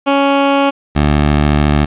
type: tone pair in turn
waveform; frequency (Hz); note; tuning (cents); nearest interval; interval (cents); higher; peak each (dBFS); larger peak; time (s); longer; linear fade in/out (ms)
15% pulse; 278.3 / 73.88; C#4 / D2; +7 / +11; octave + major seventh; 2296; first; -3; neither; 0.06-0.71 / 0.95-1.86; second; 20
effects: resampled to 8000 Hz + 7-bit